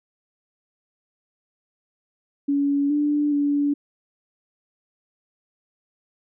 sine tone with pitch steps, 282.9 / 293.9 / 287.6 Hz, C#4 / D4 / D4, +35 / +1 / -36 cents, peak -18 dBFS, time 2.48-3.74 s, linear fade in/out 10 ms, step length 420 ms, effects none

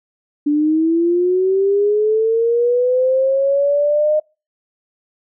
sine linear sweep, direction up, 290 to 615 Hz, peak -12 dBFS, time 0.46-4.2 s, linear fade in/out 10 ms, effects noise-tail reverb RT60 0.3 s tail -26 dB re dry

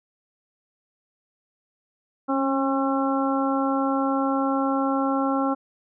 harmonic tone with a mistuned harmonic, 270 Hz, C#4, 45 cents flat, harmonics 1 / 2 / 3 / 4 / 5, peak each -23 / -28 / -28 / -30 / -30 dBFS, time 2.28-5.55 s, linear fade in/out 20 ms, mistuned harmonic 1, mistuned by +19 cents, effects none

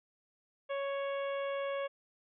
harmonic tone, 555 Hz, C#5, 2 cents sharp, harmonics 1 / 2 / 3 / 4 / 5 / 6, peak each -34 / -42 / -47 / -48 / -51 / -53 dBFS, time 0.69-1.88 s, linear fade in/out 20 ms, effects none

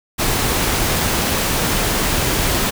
pink noise, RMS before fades -18 dBFS, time 0.18-2.71 s, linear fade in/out 20 ms, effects none

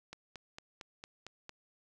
click train, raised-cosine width 0.2 ms, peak -28 dBFS, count 7, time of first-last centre 0.13-1.494 s, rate 4.4 Hz, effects none

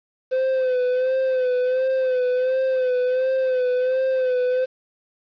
triangle tone with vibrato, 512 Hz, C5, 38 cents flat, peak -16 dBFS, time 0.31-4.66 s, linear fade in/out 20 ms, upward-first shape sine, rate 1.4 Hz, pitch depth 45 cents each way, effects resampled to 11025 Hz + 8-bit

